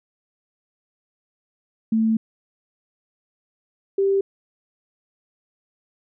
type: tone pair in turn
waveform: sine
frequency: 222.3 / 392.3 Hz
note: A3 / G4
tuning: +18 / +1 cents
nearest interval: minor seventh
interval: 983 cents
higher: second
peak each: -16 dBFS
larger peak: neither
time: 1.92-2.17 / 3.98-4.21 s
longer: first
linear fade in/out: 5 ms
effects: none